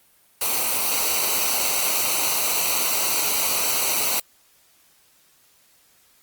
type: noise with comb filter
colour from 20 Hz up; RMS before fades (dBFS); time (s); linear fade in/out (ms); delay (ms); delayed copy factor
white; -22; 0.41-4.2; 5; 0.58; -0.7
effects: white hiss -58 dBFS RMS until 6.22 s + Opus 32 kbps